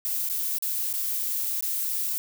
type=noise with dropouts; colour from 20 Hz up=violet; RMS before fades=-28 dBFS; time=0.05-2.18 s; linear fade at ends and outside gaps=0 ms; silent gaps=0.288-0.298 / 0.585-0.624 / 0.928-0.938 / 1.608-1.625 s; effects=none